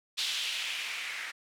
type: noise with low-pass filter sweep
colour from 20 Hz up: violet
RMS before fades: -35 dBFS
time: 0.17-1.32 s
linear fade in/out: 20 ms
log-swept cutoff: 3600 to 1900 Hz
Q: 2.7
effects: none